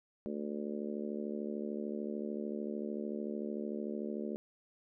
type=harmonic tone; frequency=73.42 Hz; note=D2; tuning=in tune; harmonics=3 / 4 / 5 / 6 / 7 / 8; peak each=-39 / -45 / -42 / -45 / -48 / -48 dBFS; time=0.26-4.36 s; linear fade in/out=0 ms; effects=none